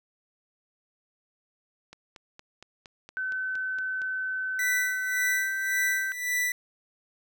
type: click train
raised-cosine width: 0.2 ms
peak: -28 dBFS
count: 10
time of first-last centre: 1.93-4.018 s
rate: 4.31 Hz
type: tone with pitch glide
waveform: sine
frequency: 1522 to 1559.4 Hz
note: F#6 to G6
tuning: +48 to -10 cents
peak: -28 dBFS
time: 3.17-6.12 s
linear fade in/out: 0 ms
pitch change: +42 cents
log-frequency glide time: 5.2-5.47 s
type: tone with tremolo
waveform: 45% pulse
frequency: 1975.5 Hz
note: B6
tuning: in tune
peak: -24 dBFS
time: 4.59-6.52 s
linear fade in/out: 2 ms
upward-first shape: sine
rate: 1.8 Hz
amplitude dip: 75%
effects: none